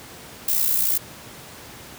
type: noise with amplitude modulation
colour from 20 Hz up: violet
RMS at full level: -18 dBFS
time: 0.48-0.98 s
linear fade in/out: 5 ms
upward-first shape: sine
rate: 61.9 Hz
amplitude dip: 60%
effects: pink hiss -41 dBFS RMS until 1.98 s + high-pass 80 Hz 12 dB/octave